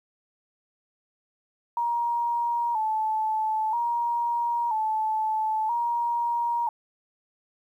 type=tone with vibrato; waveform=sine; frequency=907 Hz; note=A#5; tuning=48 cents flat; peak=-23 dBFS; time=1.77-6.69 s; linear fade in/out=2 ms; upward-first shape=square; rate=0.51 Hz; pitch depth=71 cents each way; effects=10-bit